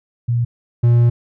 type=tone pair in turn; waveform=sine / triangle; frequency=119.1 / 119.1 Hz; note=A#2 / A#2; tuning=+38 / +38 cents; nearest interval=unison; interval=0 cents; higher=neither; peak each=-14 / -7 dBFS; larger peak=second; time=0.28-0.45 / 0.83-1.1 s; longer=second; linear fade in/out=10 ms; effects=none